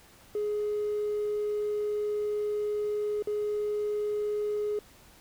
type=tone with dropouts; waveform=triangle; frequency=418.5 Hz; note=G#4; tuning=13 cents sharp; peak=-24 dBFS; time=0.35-4.79 s; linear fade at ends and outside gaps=2 ms; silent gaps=3.224-3.272 s; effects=tanh soft clip ceiling -24 dBFS + pink hiss -56 dBFS RMS until 5.2 s